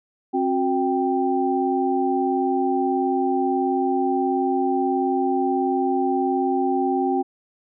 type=tone cluster; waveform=sine; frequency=267.1 / 365.6 / 785 Hz; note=C4 / F#4 / G5; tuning=+36 / -21 / +2 cents; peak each=-23 dBFS; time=0.33-7.23 s; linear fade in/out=20 ms; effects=none